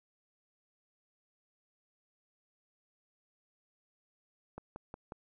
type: click train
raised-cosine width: 1 ms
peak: -29 dBFS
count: 4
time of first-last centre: 4.58-5.122 s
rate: 5.54 Hz
effects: none